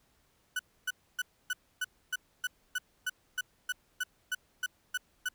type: tone bursts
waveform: 35% pulse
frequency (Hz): 1487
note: F#6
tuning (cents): +8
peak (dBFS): -28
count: 16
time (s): 0.56-5.288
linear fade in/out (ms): 5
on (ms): 33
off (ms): 280
effects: pink hiss -70 dBFS RMS until 5.34 s